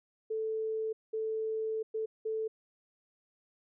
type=tone bursts at uneven times; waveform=sine; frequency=440 Hz; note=A4; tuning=in tune; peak=-31 dBFS; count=4; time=0.3-0.93 / 1.13-1.83 / 1.94-2.06 / 2.25-2.48 s; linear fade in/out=10 ms; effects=none